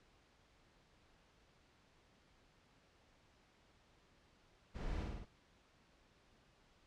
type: noise with echo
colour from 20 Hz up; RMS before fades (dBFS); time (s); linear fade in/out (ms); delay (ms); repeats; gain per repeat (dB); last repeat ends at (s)
brown; -43; 4.74-5.05; 20; 52; 4; -2; 5.258
effects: pink hiss -70 dBFS RMS until 6.86 s + low-pass 5000 Hz 12 dB/octave

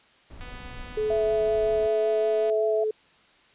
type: noise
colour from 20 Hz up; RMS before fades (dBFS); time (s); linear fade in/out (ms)
brown; -41; 0.3-1.87; 5
type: click train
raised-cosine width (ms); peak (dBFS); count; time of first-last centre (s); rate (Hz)
0.3; -29; 519; 0.41-2.499; 248
type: tone with pitch glide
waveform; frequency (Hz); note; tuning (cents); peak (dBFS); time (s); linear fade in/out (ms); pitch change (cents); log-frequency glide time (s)
sine; 429.4 to 431.9; A4 to A4; -42 to -32; -23; 0.97-2.91; 5; +10; 1.36-2.77
type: tone with vibrato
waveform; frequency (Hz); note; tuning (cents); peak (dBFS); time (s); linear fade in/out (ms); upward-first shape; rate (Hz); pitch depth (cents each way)
sine; 659.3; E5; 0; -24; 1.1-2.84; 5; sine; 5.3; 17
effects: white hiss -58 dBFS RMS until 3.54 s + resampled to 8000 Hz

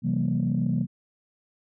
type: chord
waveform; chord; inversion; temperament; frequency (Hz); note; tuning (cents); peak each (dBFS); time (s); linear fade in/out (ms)
sine; C dominant seventh; none; equal with one note detuned; 130.81 / 164.81 / 191.3 / 233.1; C3 / E3 / G3 / Bb3; 0 / 0 / -42 / 0; -27; 0.02-0.87; 50
effects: tanh soft clip ceiling -15 dBFS

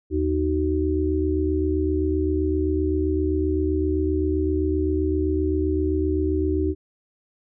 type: tone cluster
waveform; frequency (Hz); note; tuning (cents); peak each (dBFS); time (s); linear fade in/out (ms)
sine; 78.4 / 308.6 / 376.3; D#2 / D#4 / F#4; +14 / -14 / +29; -24; 0.1-6.75; 50
effects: none

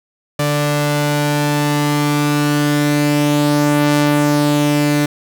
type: tone pair together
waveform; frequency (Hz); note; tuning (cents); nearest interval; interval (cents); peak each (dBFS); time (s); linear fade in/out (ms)
sawtooth; 146.83 / 293.8; D3 / D4; 0 / +1; octave; 1201; -12; 0.39-5.06; 5
effects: 8-bit

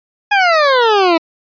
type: exponential sweep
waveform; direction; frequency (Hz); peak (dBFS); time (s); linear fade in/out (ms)
20% pulse; down; 839 to 320.3; -4; 0.31-1.18; 10
effects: resampled to 11025 Hz

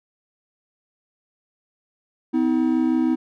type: tone pair together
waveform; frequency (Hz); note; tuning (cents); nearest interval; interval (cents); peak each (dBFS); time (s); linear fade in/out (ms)
triangle; 253.6 / 319.7; B3 / D#4; +46 / +47; major third; 401; -18; 2.33-3.16; 20
effects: none

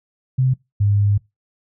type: tone pair in turn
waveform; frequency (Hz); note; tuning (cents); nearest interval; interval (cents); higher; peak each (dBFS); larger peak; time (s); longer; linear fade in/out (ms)
sine; 129.9 / 101.82; C3 / G#2; -12 / -34; major third; 422; first; -13; neither; 0.38-0.54 / 0.8-1.18; second; 10
effects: noise-tail reverb RT60 0.2 s tail -22 dB re dry

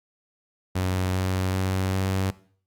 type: tone with pitch steps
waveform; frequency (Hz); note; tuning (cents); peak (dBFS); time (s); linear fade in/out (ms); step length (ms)
sawtooth; 92.5 / 93.41 / 94.33 / 95.27; F#2 / F#2 / F#2 / G2; 0 / +17 / +34 / -49; -19; 0.75-2.31; 10; 390
effects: noise-tail reverb RT60 0.5 s tail -19 dB re dry + Opus 48 kbps

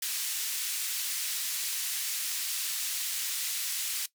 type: band-pass noise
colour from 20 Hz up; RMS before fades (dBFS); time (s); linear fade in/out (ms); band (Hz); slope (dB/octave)
white; -33; 0.02-4.06; 5; 2300 to 14000; 12
effects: noise-tail reverb RT60 0.1 s tail -17 dB re dry

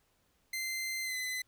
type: tone with pitch glide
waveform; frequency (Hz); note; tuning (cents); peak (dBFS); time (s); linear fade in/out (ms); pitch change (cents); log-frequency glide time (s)
sawtooth; 2077 to 2023; C7 to B6; -13 to +41; -31; 0.53-1.42; 5; -46; 1.03-1.16
effects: pink hiss -73 dBFS RMS until 1.47 s

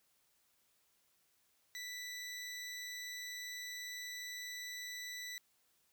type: tone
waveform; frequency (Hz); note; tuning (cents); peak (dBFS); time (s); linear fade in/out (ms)
20% pulse; 1975.5; B6; 0; -38; 1.75-5.38; 0
effects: white hiss -75 dBFS RMS until 5.92 s

